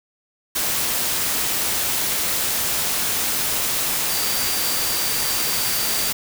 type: tone in noise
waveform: sine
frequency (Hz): 4688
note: D8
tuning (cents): -4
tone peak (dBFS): -29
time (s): 4.09-6.11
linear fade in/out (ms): 10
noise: white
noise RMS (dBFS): -22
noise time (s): 0.55-6.13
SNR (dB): -10
effects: none